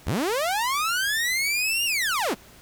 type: linear two-way sweep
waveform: sawtooth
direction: up then down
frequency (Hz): 44.1 to 2860 to 151.1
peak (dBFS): -19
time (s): 0.06-2.35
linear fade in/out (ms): 20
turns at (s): 1.85
effects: pink hiss -50 dBFS RMS until 2.61 s